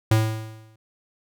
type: tone with exponential decay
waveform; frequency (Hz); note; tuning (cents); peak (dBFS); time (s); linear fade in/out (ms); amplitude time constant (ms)
square; 110; A2; 0; -14; 0.11-0.76; 5; 140
effects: none